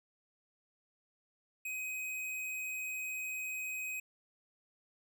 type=tone; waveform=square; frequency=2519 Hz; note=D#7; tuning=21 cents sharp; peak=-38 dBFS; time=1.65-4 s; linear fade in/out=5 ms; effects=none